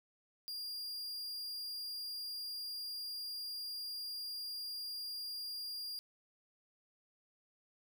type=tone; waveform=45% pulse; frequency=4810 Hz; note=D8; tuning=41 cents sharp; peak=-40 dBFS; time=0.48-5.99 s; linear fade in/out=0 ms; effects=none